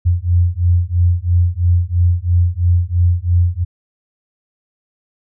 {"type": "beating tone pair", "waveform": "sine", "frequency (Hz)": [86.3, 89.3], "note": ["F2", "F2"], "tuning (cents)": [-20, 39], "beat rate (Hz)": 3, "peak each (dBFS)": -14, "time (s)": [0.05, 3.65], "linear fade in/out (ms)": 20, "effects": []}